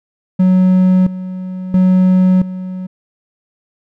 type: tone with tremolo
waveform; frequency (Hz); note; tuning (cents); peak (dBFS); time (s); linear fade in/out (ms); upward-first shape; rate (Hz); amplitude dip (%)
triangle; 185; F#3; 0; -5; 0.39-2.87; 10; square; 0.74; 80
effects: none